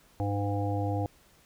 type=harmonic tone; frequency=101.3 Hz; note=G#2; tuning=43 cents flat; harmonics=1 / 3 / 5 / 7 / 8; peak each=-29 / -34 / -36 / -37 / -38 dBFS; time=0.2-1.06 s; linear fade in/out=0 ms; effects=pink hiss -61 dBFS RMS until 1.45 s